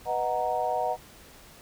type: chord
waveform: sine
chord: B major seventh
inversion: none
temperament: equal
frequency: 493.9 / 622.3 / 740 / 932.3 Hz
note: B4 / D#5 / F#5 / A#5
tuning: 0 / 0 / 0 / 0 cents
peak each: -33 / -31 / -28 / -32 dBFS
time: 0.05-0.97 s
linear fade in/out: 50 ms
effects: pink hiss -51 dBFS RMS until 1.61 s